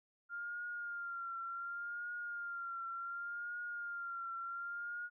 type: tone with vibrato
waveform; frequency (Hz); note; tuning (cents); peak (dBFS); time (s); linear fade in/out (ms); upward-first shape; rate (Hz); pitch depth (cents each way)
sine; 1396.9; F6; 0; -40; 0.29-5.1; 50; triangle; 0.68; 50
effects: none